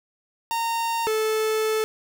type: tone pair in turn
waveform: 45% pulse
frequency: 921 / 436.3 Hz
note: A#5 / A4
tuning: -21 / -15 cents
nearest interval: octave + minor second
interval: 1294 cents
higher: first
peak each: -23 / -21 dBFS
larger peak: second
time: 0.51-1.07 / 1.07-1.84 s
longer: second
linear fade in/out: 0 ms
effects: none